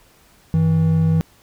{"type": "tone pair together", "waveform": "triangle", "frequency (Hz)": [96, 161.43], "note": ["G2", "E3"], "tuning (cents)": [-36, -36], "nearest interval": "major sixth", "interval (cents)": 900, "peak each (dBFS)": [-19, -12], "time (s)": [0.54, 1.21], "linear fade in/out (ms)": 0, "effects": ["pink hiss -53 dBFS RMS until 1.42 s"]}